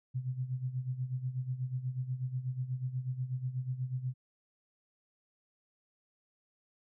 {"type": "tone with tremolo", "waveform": "sine", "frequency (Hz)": 127.9, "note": "C3", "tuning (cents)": -39, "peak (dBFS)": -30, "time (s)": [0.14, 4.14], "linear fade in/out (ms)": 20, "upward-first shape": "sine", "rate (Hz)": 8.2, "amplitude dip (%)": 75, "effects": []}